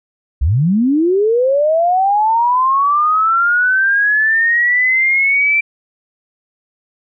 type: linear sweep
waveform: sine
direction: up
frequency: 57 to 2349 Hz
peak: -10 dBFS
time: 0.41-5.61 s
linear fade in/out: 10 ms
effects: none